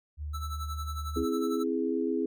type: tone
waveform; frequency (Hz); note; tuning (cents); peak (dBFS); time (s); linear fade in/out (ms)
sine; 74.5; D2; +25; -33; 0.17-1.26; 50
type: tone with tremolo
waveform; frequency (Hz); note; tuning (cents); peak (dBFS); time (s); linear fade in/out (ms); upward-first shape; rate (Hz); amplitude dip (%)
square; 1318.5; E6; 0; -36; 0.33-1.64; 20; sine; 11; 75
type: chord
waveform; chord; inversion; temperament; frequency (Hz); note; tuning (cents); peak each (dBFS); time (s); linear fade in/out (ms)
sine; C augmented; none; equal; 261.6 / 329.6 / 415.3; C4 / E4 / G#4; 0 / 0 / 0; -31; 1.16-2.26; 5
effects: none